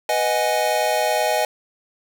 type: chord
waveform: square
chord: G# minor seventh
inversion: first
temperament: equal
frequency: 493.9 / 622.3 / 740 / 830.6 Hz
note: B4 / D#5 / F#5 / G#5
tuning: 0 / 0 / 0 / 0 cents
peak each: -27 / -22 / -26 / -24 dBFS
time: 0.09-1.45 s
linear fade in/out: 2 ms
effects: 8-bit